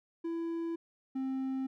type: tone pair in turn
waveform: triangle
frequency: 333.2 / 264.5 Hz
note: E4 / C4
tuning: +19 / +19 cents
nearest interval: major third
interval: 400 cents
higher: first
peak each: -31 / -30 dBFS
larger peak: second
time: 0.24-0.76 / 1.15-1.67 s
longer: neither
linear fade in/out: 10 ms
effects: none